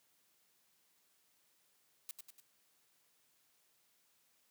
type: noise with echo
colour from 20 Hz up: blue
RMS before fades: -44 dBFS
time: 2.09-2.11 s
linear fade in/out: 0 ms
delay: 97 ms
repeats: 3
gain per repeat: -5 dB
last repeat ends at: 2.401 s
effects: white hiss -74 dBFS RMS until 4.5 s + high-pass 100 Hz 12 dB/octave